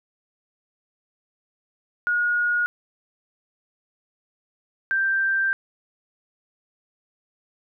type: tone pair in turn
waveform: sine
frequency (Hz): 1442 / 1571.8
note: F#6 / G6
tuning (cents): -45 / +4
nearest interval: minor second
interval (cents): 149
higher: second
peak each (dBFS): -19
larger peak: neither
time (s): 2.07-2.66 / 4.91-5.53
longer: second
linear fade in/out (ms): 0
effects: none